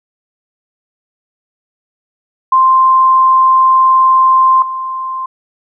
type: tone with level steps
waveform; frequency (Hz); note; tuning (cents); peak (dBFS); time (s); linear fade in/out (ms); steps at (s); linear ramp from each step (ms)
sine; 1046.5; C6; 0; -5 / -17; 2.52-5.26; 5; 4.62; 2
effects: none